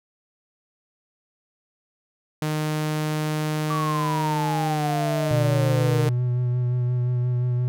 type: tone with pitch glide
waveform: sawtooth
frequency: 153.5 to 150.86 Hz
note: D#3 to D3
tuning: -23 to +47 cents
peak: -19 dBFS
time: 2.42-6.09 s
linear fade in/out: 2 ms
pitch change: -30 cents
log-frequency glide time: 4.67-4.81 s
type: exponential sweep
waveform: sine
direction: down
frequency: 1160 to 456.1 Hz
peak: -25 dBFS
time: 3.7-6.08 s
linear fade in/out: 5 ms
type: tone with vibrato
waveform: triangle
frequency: 123.47 Hz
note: B2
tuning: in tune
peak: -18 dBFS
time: 5.31-7.68 s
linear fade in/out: 0 ms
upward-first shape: sine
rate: 5.7 Hz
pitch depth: 18 cents each way
effects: none